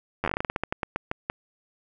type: slowing click train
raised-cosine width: 0.5 ms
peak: -11 dBFS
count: 18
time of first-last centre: 0.24-1.299 s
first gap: 10 ms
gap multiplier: 1.2
effects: none